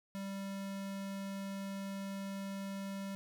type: tone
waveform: square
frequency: 196 Hz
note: G3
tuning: in tune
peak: -40 dBFS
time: 0.15-3.15 s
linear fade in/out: 0 ms
effects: none